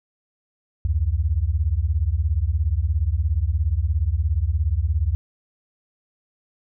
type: beating tone pair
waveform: sine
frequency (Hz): 69.3 / 86.3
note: C#2 / F2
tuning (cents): 0 / -20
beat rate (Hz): 17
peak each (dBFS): -21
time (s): 0.85-5.15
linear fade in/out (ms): 0
effects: none